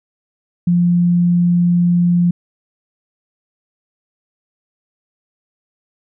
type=tone; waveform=sine; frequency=174.61 Hz; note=F3; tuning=in tune; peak=-10 dBFS; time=0.67-2.31 s; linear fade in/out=5 ms; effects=none